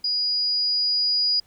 sine tone with level ramp, 4900 Hz, D#8, 27 cents flat, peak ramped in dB -21 to -18 dBFS, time 0.04-1.4 s, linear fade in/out 5 ms, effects pink hiss -60 dBFS RMS until 1.46 s

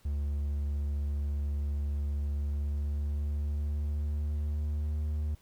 triangle tone with pitch glide, 72.1 to 75.03 Hz, D2 to D2, -31 to +38 cents, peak -27 dBFS, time 0.05-5.35 s, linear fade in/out 5 ms, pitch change +69 cents, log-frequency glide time 2.38-5 s, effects pink hiss -64 dBFS RMS until 5.41 s

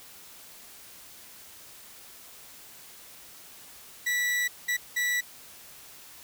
40% pulse tone bursts at uneven times, 1955 Hz, B6, 18 cents flat, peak -24 dBFS, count 3, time 4.06-4.48 / 4.68-4.77 / 4.96-5.21 s, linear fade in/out 10 ms, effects white hiss -49 dBFS RMS until 6.23 s

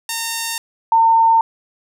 5% pulse / sine tone pair in turn, 915 / 907.1 Hz, A#5 / A#5, -32 / -47 cents, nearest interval unison, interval 15 cents, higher first, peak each -9 dBFS, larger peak neither, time 0.09-0.58 / 0.92-1.41 s, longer neither, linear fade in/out 2 ms, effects none

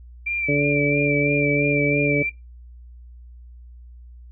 sine tone with vibrato, 2349 Hz, D7, in tune, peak -22 dBFS, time 0.26-2.3 s, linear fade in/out 10 ms, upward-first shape sine, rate 3 Hz, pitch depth 38 cents each way
harmonic tone, 144.5 Hz, D3, 28 cents flat, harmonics 1 / 2 / 3 / 4, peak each -23 / -22 / -24 / -25 dBFS, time 0.48-2.23 s, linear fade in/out 10 ms
effects noise-tail reverb RT60 0.2 s tail -20 dB re dry + added 60 Hz sine -40 dBFS peak until 4.31 s

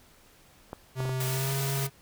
clicks, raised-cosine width 1 ms, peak -22 dBFS, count 4, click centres 0.731 / 1.004 / 1.054 / 1.094 s
square tone with pitch glide, 130 to 136.62 Hz, C3 to C#3, -11 to -25 cents, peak -29 dBFS, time 0.95-1.9 s, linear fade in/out 50 ms, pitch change +86 cents, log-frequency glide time 1.26-1.54 s
white noise, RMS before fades -35 dBFS, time 1.2-1.87 s, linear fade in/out 5 ms
effects pink hiss -58 dBFS RMS until 2.01 s

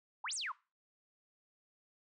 sine exponential two-way sweep, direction up then down, 784 to 9397 to 940 Hz, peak -37 dBFS, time 0.24-0.52 s, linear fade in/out 5 ms, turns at 0.34 s, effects noise-tail reverb RT60 0.3 s tail -21 dB re dry

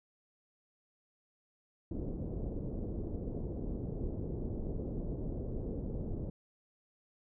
pink low-pass noise, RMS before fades -38 dBFS, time 1.91-6.3 s, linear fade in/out 2 ms, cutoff 470 Hz, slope 24 dB/octave, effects none

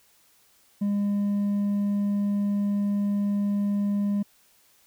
sine tone with hard clipping, 202.9 Hz, G#3, 40 cents flat, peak -23 dBFS, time 0.81-4.23 s, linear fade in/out 10 ms, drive 2 dB, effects white hiss -61 dBFS RMS until 4.86 s

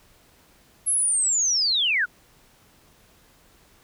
sine linear sweep, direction down, 11175 to 1350 Hz, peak -19 dBFS, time 0.86-2.06 s, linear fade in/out 20 ms, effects pink hiss -57 dBFS RMS until 3.83 s

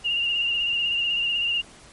sine tone with vibrato, 2813 Hz, F7, 12 cents sharp, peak -21 dBFS, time 0.04-1.62 s, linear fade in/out 20 ms, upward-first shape sine, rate 16 Hz, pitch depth 36 cents each way, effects pink hiss -48 dBFS RMS until 1.92 s + MP3 48 kbps

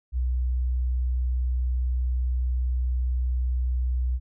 sine tone, 62.4 Hz, B1, 19 cents sharp, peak -21 dBFS, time 0.12-4.2 s, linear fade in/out 50 ms, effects tanh soft clip ceiling -18 dBFS

